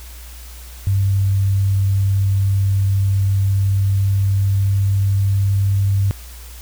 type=tone with pitch glide; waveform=sine; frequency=98 to 98.68 Hz; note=G2 to G2; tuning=0 to +12 cents; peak=-13 dBFS; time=0.87-6.11 s; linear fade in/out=0 ms; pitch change=+12 cents; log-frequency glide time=3.4-5.23 s; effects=added 60 Hz sine -34 dBFS peak until 6.61 s + white hiss -41 dBFS RMS until 6.61 s